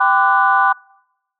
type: chord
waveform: sine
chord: G major seventh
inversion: none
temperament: equal with one note detuned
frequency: 784 / 1012.6 / 1174.7 / 1480 Hz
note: G5 / B5 / D6 / F#6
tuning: 0 / +43 / 0 / 0 cents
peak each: -16 dBFS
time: 0-0.73 s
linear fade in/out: 10 ms
effects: noise-tail reverb RT60 0.9 s tail -26 dB re dry + tanh soft clip ceiling 0 dBFS